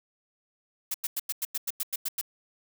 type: noise bursts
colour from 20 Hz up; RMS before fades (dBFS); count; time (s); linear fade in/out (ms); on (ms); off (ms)
blue; -30; 11; 0.91-2.213; 5; 33; 94
effects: none